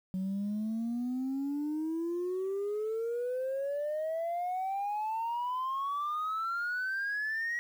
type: exponential sweep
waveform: sine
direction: up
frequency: 185 to 1917 Hz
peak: -29 dBFS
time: 0.14-7.59 s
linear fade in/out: 0 ms
effects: tanh soft clip ceiling -29 dBFS + 10-bit